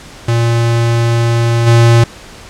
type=tone with level steps; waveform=square; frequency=116.9 Hz; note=A#2; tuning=5 cents sharp; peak=-10 / -5 dBFS; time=0.28-2.04 s; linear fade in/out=5 ms; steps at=1.66 s; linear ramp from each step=20 ms; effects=pink hiss -34 dBFS RMS until 2.49 s + low-pass 8000 Hz 12 dB/octave